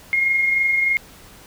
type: tone with amplitude modulation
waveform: sine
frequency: 2142 Hz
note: C7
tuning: 40 cents sharp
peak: -14 dBFS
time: 0.13-0.97 s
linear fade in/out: 0 ms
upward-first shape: sine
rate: 23.2 Hz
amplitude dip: 35%
effects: pink hiss -45 dBFS RMS until 1.46 s